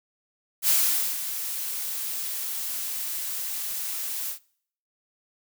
blue noise with ADSR envelope, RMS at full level -20 dBFS, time 0.62-4.39 s, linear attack 63 ms, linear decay 480 ms, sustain -11 dB, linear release 100 ms, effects noise-tail reverb RT60 0.6 s tail -23 dB re dry

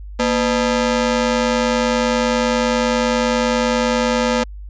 sawtooth ring-modulated tone, 370 Hz, F#4, in tune, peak -8 dBFS, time 0.19-4.44 s, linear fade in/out 10 ms, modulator 135 Hz, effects added 50 Hz sine -30 dBFS peak until 4.69 s + resampled to 16000 Hz

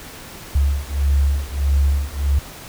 sine beating tone pair, 69.3 / 70.9 Hz, C#2 / C#2, 0 / +40 cents, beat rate 1.6 Hz, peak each -18 dBFS, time 0.55-2.39 s, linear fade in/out 5 ms, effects pink hiss -37 dBFS RMS until 2.68 s

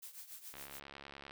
blue noise with tremolo, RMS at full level -48 dBFS, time 0.02-0.8 s, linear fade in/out 10 ms, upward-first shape triangle, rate 7.1 Hz, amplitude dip 80%
click train, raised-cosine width 0.3 ms, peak -33 dBFS, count 55, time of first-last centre 0.54-1.309 s, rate 70.2 Hz
effects none

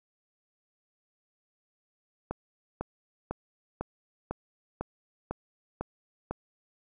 click train, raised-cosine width 1 ms, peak -18 dBFS, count 9, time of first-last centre 2.31-6.31 s, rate 2 Hz, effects none

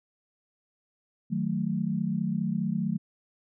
sine chord, D# diminished, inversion none, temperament equal, 155.56 / 185 / 220 Hz, D#3 / F#3 / A3, 0 / 0 / 0 cents, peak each -32 / -29 / -30 dBFS, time 1.3-2.98 s, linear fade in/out 20 ms, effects none

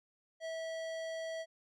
sine tone with hard clipping, 650 Hz, E5, 24 cents flat, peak -40 dBFS, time 0.4-1.46 s, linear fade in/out 50 ms, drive 16 dB, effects none

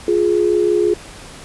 sine tone pair together, 351.8 / 417.6 Hz, F4 / G#4, +13 / +10 cents, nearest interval minor third, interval 297 cents, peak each -15 dBFS, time 0.08-0.94 s, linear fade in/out 2 ms, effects pink hiss -37 dBFS RMS until 1.44 s + resampled to 24000 Hz

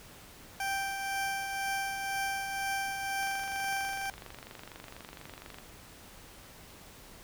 20% pulse tone with tremolo, 784 Hz, G5, in tune, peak -25 dBFS, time 0.6-4.1 s, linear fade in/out 2 ms, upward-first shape triangle, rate 2 Hz, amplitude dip 45%
click train, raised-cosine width 0.3 ms, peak -29 dBFS, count 58, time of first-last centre 3.23-5.585 s, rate 24.2 Hz
effects pink hiss -52 dBFS RMS until 7.23 s

